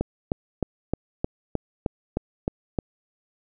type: click train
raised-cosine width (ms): 2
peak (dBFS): -10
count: 10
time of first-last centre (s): 0.01-2.788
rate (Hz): 3.24
effects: none